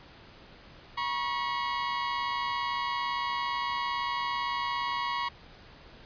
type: tone pair together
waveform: sawtooth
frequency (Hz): 962.3 / 1100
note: B5 / C#6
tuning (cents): -45 / -14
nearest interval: major second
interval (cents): 231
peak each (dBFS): -28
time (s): 0.97-5.29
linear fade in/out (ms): 10
effects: pink hiss -52 dBFS RMS until 6.05 s + resampled to 11025 Hz